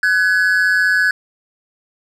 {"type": "tone pair together", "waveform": "triangle", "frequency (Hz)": [1500, 1685], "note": ["F#6", "G#6"], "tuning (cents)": [23, 25], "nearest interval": "major second", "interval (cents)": 202, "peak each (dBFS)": -13, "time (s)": [0.03, 1.11], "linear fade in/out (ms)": 2, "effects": []}